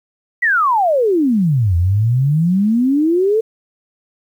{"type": "exponential two-way sweep", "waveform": "sine", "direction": "down then up", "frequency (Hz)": [2000, 83.3, 455.8], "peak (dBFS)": -11, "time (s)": [0.42, 3.41], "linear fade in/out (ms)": 10, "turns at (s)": 1.76, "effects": ["8-bit"]}